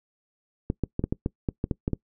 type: clicks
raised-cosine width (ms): 3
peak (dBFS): -12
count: 11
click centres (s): 0.701 / 0.837 / 0.994 / 1.04 / 1.125 / 1.261 / 1.488 / 1.641 / 1.712 / 1.879 / 1.933
effects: noise-tail reverb RT60 0.1 s tail -23 dB re dry